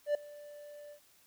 triangle tone with ADSR envelope, 587.3 Hz, D5, in tune, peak -23 dBFS, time 0.06-1 s, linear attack 88 ms, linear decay 4 ms, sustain -22 dB, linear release 89 ms, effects white hiss -65 dBFS RMS until 1.26 s

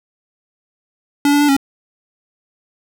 square tone with pitch steps, 286.7 / 289.1 / 292.1 / 275 Hz, D4 / D4 / D4 / C#4, -42 / -27 / -9 / -14 cents, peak -11 dBFS, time 1.25-1.566 s, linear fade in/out 2 ms, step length 79 ms, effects none

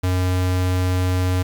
square tone, 91.5 Hz, F#2, 19 cents flat, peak -18 dBFS, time 0.03-1.43 s, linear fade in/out 10 ms, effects 8-bit

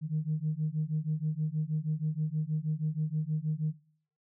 sine beating tone pair, 151.7 / 158 Hz, D#3 / D#3, -44 / +27 cents, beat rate 6.3 Hz, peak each -31 dBFS, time 0.01-3.75 s, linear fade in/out 50 ms, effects noise-tail reverb RT60 0.5 s tail -17 dB re dry + tanh soft clip ceiling -22 dBFS

